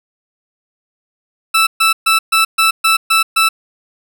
20% pulse tone bursts, 1318.5 Hz, E6, in tune, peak -4 dBFS, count 8, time 1.54-3.49 s, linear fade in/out 10 ms, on 130 ms, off 130 ms, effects none

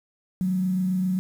sine tone with frequency modulation, 185 Hz, F#3, in tune, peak -21 dBFS, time 0.41-1.19 s, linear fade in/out 0 ms, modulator 27.5 Hz, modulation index 0.26, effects 8-bit

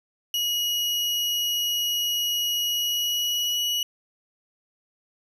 35% pulse tone with pitch glide, 2903 to 2925 Hz, F#7 to F#7, -34 to -21 cents, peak -21 dBFS, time 0.34-3.83 s, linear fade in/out 2 ms, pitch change +13 cents, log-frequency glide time 2.65-3.62 s, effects none

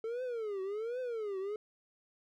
triangle tone with vibrato, 440 Hz, A4, in tune, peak -33 dBFS, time 0.04-1.56 s, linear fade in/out 2 ms, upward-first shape triangle, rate 1.3 Hz, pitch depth 280 cents each way, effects none

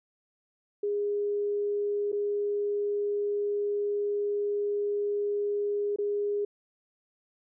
sine tone with dropouts, 410.3 Hz, G#4, 21 cents flat, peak -26 dBFS, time 0.83-6.45 s, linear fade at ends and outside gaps 5 ms, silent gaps 2.119-2.127 / 5.961-5.985 s, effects none

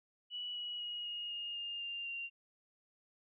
sine tone with pitch steps, 2944 / 2919 / 2893 / 2868 / 2844 / 2819 / 2795 / 2771 Hz, F#7 / F#7 / F#7 / F7 / F7 / F7 / F7 / F7, -9 / -24 / -40 / +45 / +31 / +16 / +1 / -14 cents, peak -39 dBFS, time 0.3-2.3 s, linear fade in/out 50 ms, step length 250 ms, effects none

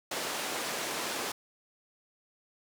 pink band-pass noise, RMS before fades -35 dBFS, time 0.11-1.32 s, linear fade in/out 5 ms, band 360 to 11000 Hz, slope 12 dB/octave, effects none

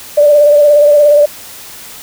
sine tone with vibrato, 587.3 Hz, D5, in tune, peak -3 dBFS, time 0.17-1.26 s, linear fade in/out 10 ms, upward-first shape sine, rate 17 Hz, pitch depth 33 cents each way, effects white hiss -31 dBFS RMS until 2.02 s

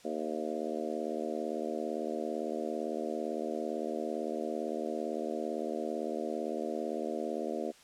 harmonic tone with a mistuned harmonic, 77.78 Hz, D#2, in tune, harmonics 3 / 4 / 5 / 6 / 7 / 8 / 9, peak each -40 / -40 / -39 / -41 / -40 / -42 / -43 dBFS, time 0.04-7.72 s, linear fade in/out 20 ms, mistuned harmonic 9, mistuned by -17 cents, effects white hiss -58 dBFS RMS until 7.83 s + low-pass 8000 Hz 12 dB/octave

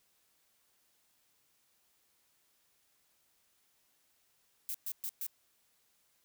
violet noise bursts, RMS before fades -38 dBFS, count 4, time 4.69-5.266 s, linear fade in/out 0 ms, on 54 ms, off 120 ms, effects white hiss -73 dBFS RMS until 6.24 s

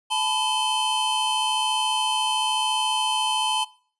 square tone cluster, 865 / 999 / 3078 Hz, A5 / B5 / G7, -30 / +20 / -32 cents, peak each -26 / -30 / -26 dBFS, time 0.1-3.65 s, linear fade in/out 20 ms, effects noise-tail reverb RT60 0.5 s tail -21 dB re dry + resampled to 24000 Hz

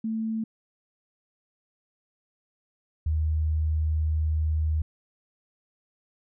sine tone pair in turn, 222 / 77.95 Hz, A3 / D#2, +16 / +4 cents, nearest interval octave + tritone, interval 1812 cents, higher first, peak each -26 / -22 dBFS, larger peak second, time 0.04-0.44 / 3.06-4.82 s, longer second, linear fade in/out 5 ms, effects none

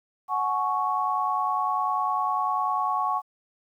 sine chord, F# suspended second, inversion none, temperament equal with one note detuned, 740 / 850 / 1108.7 Hz, F#5 / G#5 / C#6, 0 / +40 / 0 cents, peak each -29 / -29 / -25 dBFS, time 0.28-3.22 s, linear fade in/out 50 ms, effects 10-bit

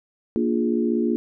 sine chord, Bb dominant seventh, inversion none, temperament equal, 233.1 / 293.7 / 349.2 / 415.3 Hz, Bb3 / D4 / F4 / Ab4, 0 / 0 / 0 / 0 cents, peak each -22 / -27 / -24 / -28 dBFS, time 0.36-1.16 s, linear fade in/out 0 ms, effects none

